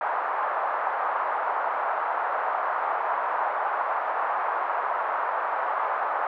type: band-pass noise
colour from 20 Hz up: pink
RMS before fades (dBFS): -27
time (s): 0.01-6.27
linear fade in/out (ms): 2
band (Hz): 730 to 1300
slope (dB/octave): 24
effects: none